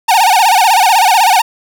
45% pulse tone with vibrato, 824 Hz, G#5, 14 cents flat, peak -6 dBFS, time 0.08-1.42 s, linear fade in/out 10 ms, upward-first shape sine, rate 16 Hz, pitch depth 220 cents each way, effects none

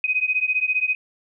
sine beating tone pair, 2503 / 2518 Hz, D#7 / D#7, +10 / +20 cents, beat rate 15 Hz, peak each -22 dBFS, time 0.04-0.95 s, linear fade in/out 2 ms, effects none

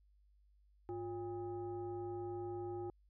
sine tone with frequency modulation, 353.5 Hz, F4, 21 cents sharp, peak -40 dBFS, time 0.89-2.9 s, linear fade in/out 0 ms, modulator 455 Hz, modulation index 0.76, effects added 50 Hz sine -66 dBFS peak until 3.09 s

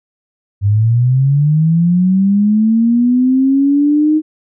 sine linear sweep, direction up, 98 to 312.7 Hz, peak -8 dBFS, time 0.61-4.22 s, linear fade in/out 50 ms, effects none

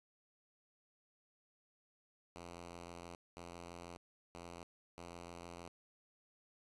5% pulse tone bursts at uneven times, 86.3 Hz, F2, 20 cents flat, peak -38 dBFS, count 4, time 2.36-3.15 / 3.37-3.97 / 4.35-4.63 / 4.98-5.68 s, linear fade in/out 0 ms, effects resampled to 24000 Hz

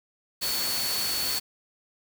sine tone in noise, 4435 Hz, C#8, in tune, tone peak -29 dBFS, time 0.41-1.4 s, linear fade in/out 20 ms, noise white, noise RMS -30 dBFS, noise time 0.41-1.4 s, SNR -2 dB, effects none

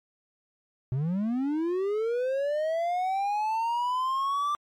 triangle linear sweep, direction up, 121.7 to 1183 Hz, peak -23 dBFS, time 0.92-4.55 s, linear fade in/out 0 ms, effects MP3 96 kbps

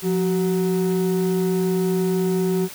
triangle ring-modulated tone, 277.2 Hz, C#4, in tune, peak -13 dBFS, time 0.02-2.69 s, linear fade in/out 50 ms, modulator 99.9 Hz, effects white hiss -38 dBFS RMS until 2.74 s

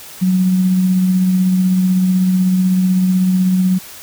sine tone with tremolo, 185 Hz, F#3, in tune, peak -9 dBFS, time 0.21-3.79 s, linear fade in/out 20 ms, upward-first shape triangle, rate 16 Hz, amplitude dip 30%, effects white hiss -35 dBFS RMS until 4.02 s

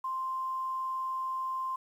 sine tone with quantisation, 1046.5 Hz, C6, in tune, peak -31 dBFS, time 0.04-1.76 s, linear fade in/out 5 ms, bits 10, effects none

